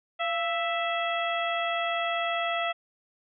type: harmonic tone with a mistuned harmonic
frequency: 659.3 Hz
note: E5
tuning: in tune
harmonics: 1 / 2 / 3 / 4 / 5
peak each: -29 / -32 / -34 / -35 / -36 dBFS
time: 0.19-2.73 s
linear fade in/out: 20 ms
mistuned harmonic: 1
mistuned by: +63 cents
effects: none